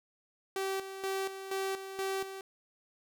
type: tone with tremolo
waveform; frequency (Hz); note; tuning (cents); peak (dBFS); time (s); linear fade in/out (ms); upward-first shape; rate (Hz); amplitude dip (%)
sawtooth; 386.1; G4; -26; -28; 0.56-2.41; 2; square; 2.1; 65
effects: none